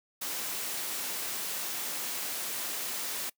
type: noise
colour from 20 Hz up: white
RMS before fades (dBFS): -35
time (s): 0.21-3.3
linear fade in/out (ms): 10
effects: noise-tail reverb RT60 0.1 s tail -22 dB re dry + high-pass 200 Hz 12 dB/octave